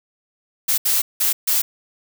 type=noise bursts at uneven times; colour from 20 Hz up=blue; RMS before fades=-18 dBFS; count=4; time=0.68-0.78 / 0.85-1.02 / 1.2-1.33 / 1.47-1.62 s; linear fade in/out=10 ms; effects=none